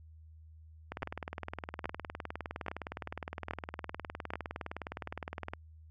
two click trains, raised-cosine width 0.5 ms, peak -23 / -19 dBFS, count 91 / 5, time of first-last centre 0.92-5.535 / 1.03-4.336 s, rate 19.5 / 1.21 Hz, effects added 79 Hz sine -52 dBFS peak until 5.9 s

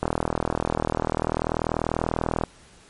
click train, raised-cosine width 1 ms, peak -8 dBFS, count 98, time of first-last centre 0.03-2.437 s, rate 40.3 Hz, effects pink hiss -52 dBFS RMS until 2.89 s + MP3 48 kbps

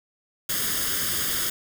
white noise with comb filter, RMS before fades -26 dBFS, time 0.49-1.5 s, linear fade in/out 5 ms, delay 0.6 ms, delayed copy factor +0.7, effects none

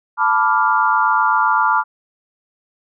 sine chord, B half-diminished seventh, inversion third, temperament equal, 880 / 987.8 / 1174.7 / 1396.9 Hz, A5 / B5 / D6 / F6, 0 / 0 / 0 / 0 cents, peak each -18 dBFS, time 0.17-1.84 s, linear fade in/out 50 ms, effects none

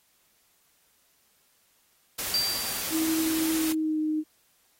white noise, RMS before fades -32 dBFS, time 2.18-3.73 s, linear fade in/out 10 ms
sine tone with exponential decay, 4699 Hz, D8, in tune, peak -21 dBFS, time 2.34-3.22 s, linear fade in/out 1 ms, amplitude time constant 190 ms
sine tone with pitch glide, 320.5 to 309.2 Hz, E4 to D#4, -49 to -11 cents, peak -24 dBFS, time 2.9-4.24 s, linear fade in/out 50 ms, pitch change -62 cents, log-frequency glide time 3.56-3.99 s
effects white hiss -66 dBFS RMS until 4.79 s + AAC 48 kbps

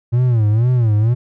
triangle tone with vibrato, 115.2 Hz, A#2, 20 cents flat, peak -9 dBFS, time 0.12-1.15 s, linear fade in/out 20 ms, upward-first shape sine, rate 2.1 Hz, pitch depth 170 cents each way, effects none

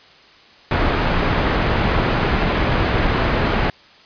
pink low-pass noise, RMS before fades -18 dBFS, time 0.71-3.7 s, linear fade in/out 2 ms, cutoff 2400 Hz, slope 12 dB/octave, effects white hiss -47 dBFS RMS until 4.05 s + resampled to 11025 Hz

